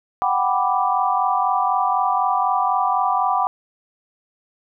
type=chord; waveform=sine; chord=G major seventh; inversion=third; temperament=equal; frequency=740 / 784 / 987.8 / 1174.7 Hz; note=F#5 / G5 / B5 / D6; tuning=0 / 0 / 0 / 0 cents; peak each=-22 dBFS; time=0.22-3.47 s; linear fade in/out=0 ms; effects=none